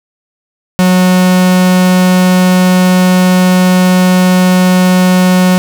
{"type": "tone", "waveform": "45% pulse", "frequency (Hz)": 183, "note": "F#3", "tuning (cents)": -19, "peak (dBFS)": -5, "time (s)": [0.79, 5.58], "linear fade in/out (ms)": 0, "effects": []}